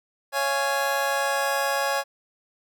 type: chord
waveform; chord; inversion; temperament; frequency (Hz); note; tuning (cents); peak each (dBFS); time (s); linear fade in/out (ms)
25% pulse; Db major; none; just; 554.4 / 693 / 831.5; Db5 / F5 / Ab5; 0 / -14 / +2; -22 / -28 / -23; 0.32-2.04; 50
effects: none